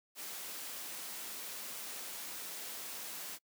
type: noise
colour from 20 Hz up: white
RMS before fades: -44 dBFS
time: 0.15-3.39 s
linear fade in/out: 50 ms
effects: noise-tail reverb RT60 0.1 s tail -26 dB re dry + high-pass 200 Hz 12 dB/octave